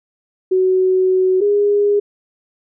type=tone pair in turn; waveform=sine; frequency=373.1 / 409.6 Hz; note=F#4 / G#4; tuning=+14 / -24 cents; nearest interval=major second; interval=162 cents; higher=second; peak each=-11 dBFS; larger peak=neither; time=0.51-1.41 / 1.41-2 s; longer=first; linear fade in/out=10 ms; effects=none